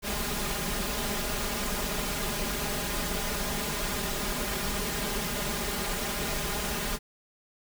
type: noise with comb filter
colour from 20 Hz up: pink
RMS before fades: -31 dBFS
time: 0.02-6.99 s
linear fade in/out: 50 ms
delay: 4.9 ms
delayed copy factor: +0.85
effects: none